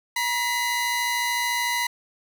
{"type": "tone pair together", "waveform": "sawtooth", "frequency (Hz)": [955.7, 2025], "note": ["A#5", "B6"], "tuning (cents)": [43, 43], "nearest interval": "octave + minor second", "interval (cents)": 1300, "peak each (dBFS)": -22, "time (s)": [0.16, 1.87], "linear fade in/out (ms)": 5, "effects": []}